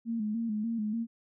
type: tone with vibrato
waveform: sine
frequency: 221 Hz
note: A3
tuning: 8 cents sharp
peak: -29 dBFS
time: 0.05-1.07 s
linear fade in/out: 50 ms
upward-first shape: square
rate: 3.4 Hz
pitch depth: 70 cents each way
effects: none